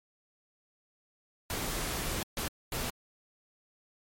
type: noise bursts at uneven times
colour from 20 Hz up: pink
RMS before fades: -34 dBFS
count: 3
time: 1.5-2.23 / 2.37-2.48 / 2.72-2.9 s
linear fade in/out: 2 ms
effects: MP3 64 kbps